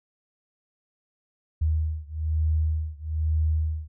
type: beating tone pair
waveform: sine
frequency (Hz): 77.9 / 79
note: D#2 / D#2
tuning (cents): +3 / +27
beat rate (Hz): 1.1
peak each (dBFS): -25 / -26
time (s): 1.61-3.88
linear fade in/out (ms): 10
effects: none